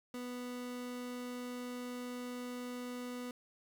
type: tone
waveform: 30% pulse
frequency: 246.9 Hz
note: B3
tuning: in tune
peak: -38 dBFS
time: 0.14-3.31 s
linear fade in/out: 2 ms
effects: 11-bit

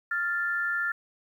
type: tone pair together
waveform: sine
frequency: 1396.1 / 1760 Hz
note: F6 / A6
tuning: -1 / 0 cents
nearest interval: major third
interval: 401 cents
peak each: -28 / -29 dBFS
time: 0.11-0.92 s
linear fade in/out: 5 ms
effects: 10-bit

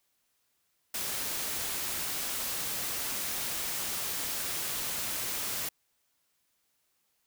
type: noise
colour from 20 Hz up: white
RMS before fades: -34 dBFS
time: 0.94-5.69 s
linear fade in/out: 5 ms
effects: white hiss -75 dBFS RMS until 7.26 s

